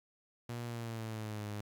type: tone with pitch glide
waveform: sawtooth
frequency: 119.1 to 104.28 Hz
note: A#2 to G#2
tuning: +38 to +8 cents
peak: -35 dBFS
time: 0.49-1.61 s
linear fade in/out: 5 ms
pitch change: -230 cents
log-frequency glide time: 0.66-1.47 s
effects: 11-bit

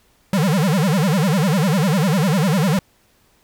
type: tone with vibrato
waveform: square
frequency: 172.5 Hz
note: F3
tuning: 21 cents flat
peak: -15 dBFS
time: 0.33-2.79 s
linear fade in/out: 2 ms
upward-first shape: sine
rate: 10 Hz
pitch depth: 290 cents each way
effects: pink hiss -58 dBFS RMS until 3.43 s

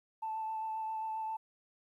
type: tone with vibrato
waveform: sine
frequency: 880 Hz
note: A5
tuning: in tune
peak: -34 dBFS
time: 0.22-1.37 s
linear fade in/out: 10 ms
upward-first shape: sine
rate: 7.5 Hz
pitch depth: 14 cents each way
effects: tanh soft clip ceiling -30 dBFS + 12-bit

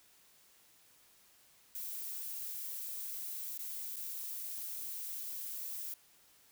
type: noise with dropouts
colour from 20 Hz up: violet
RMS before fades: -42 dBFS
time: 1.75-5.94 s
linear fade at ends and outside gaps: 2 ms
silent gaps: 3.577-3.591 / 3.96-3.966 s
effects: white hiss -65 dBFS RMS until 6.51 s

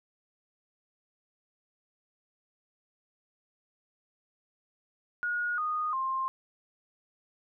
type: tone with pitch steps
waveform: sine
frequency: 1443 / 1234.6 / 1056.3 Hz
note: F#6 / D#6 / C6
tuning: -44 / -14 / +16 cents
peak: -28 dBFS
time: 5.23-6.28 s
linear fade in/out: 0 ms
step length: 350 ms
effects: none

